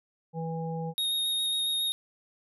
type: harmonic tone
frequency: 163.4 Hz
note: E3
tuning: 15 cents flat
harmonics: 1 / 3 / 5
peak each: -32 / -37 / -39 dBFS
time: 0.33-0.94 s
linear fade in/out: 50 ms
type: tone with vibrato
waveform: square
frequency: 3729 Hz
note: A#7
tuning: in tune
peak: -27 dBFS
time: 0.98-1.92 s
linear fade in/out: 0 ms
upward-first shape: square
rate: 7.3 Hz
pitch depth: 10 cents each way
effects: none